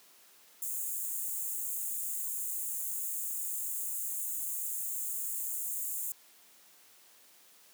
white high-pass noise, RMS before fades -36 dBFS, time 0.62-6.12 s, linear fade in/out 2 ms, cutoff 6700 Hz, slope 96 dB/octave, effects white hiss -60 dBFS RMS until 7.73 s + high-pass 200 Hz 12 dB/octave

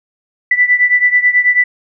sine beating tone pair, 1975.5 / 1984.7 Hz, B6 / B6, 0 / +8 cents, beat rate 9.2 Hz, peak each -10 / -13 dBFS, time 0.51-1.64 s, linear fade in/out 5 ms, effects none

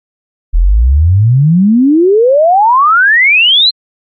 sine exponential sweep, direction up, 38.43 to 4200 Hz, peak -4 dBFS, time 0.53-3.71 s, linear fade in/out 20 ms, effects Opus 48 kbps

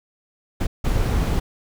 brown noise bursts at uneven times, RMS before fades -20 dBFS, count 2, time 0.6-0.67 / 0.84-1.4 s, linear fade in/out 10 ms, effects none

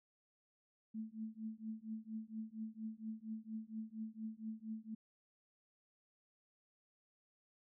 sine tone with tremolo, 220 Hz, A3, in tune, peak -39 dBFS, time 0.94-4.95 s, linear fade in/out 10 ms, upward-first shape triangle, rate 4.3 Hz, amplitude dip 100%, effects none

